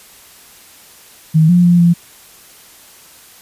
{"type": "tone with pitch steps", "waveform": "sine", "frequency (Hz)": [158.3, 176.6, 174.5, 171.6], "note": ["D#3", "F3", "F3", "F3"], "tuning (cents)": [30, 20, -1, -30], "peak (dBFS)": -6, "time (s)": [1.34, 1.94], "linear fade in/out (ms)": 20, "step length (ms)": 150, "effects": ["white hiss -42 dBFS RMS until 3.41 s", "resampled to 32000 Hz"]}